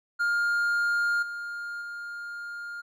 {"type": "tone with level steps", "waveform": "triangle", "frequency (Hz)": 1410, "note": "F6", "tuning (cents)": 16, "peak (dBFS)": [-21, -31, -33], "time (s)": [0.19, 2.82], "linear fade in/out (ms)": 20, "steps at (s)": [1.22, 1.81], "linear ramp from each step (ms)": 10, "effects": []}